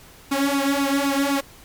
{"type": "tone with flanger", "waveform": "sawtooth", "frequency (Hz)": 278.2, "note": "C#4", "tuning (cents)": 6, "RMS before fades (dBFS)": -21, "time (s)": [0.31, 1.41], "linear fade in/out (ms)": 10, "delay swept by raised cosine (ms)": [0.77, 3.07], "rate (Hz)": 3.9, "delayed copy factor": 0.75, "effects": ["pink hiss -47 dBFS RMS until 1.64 s", "MP3 96 kbps"]}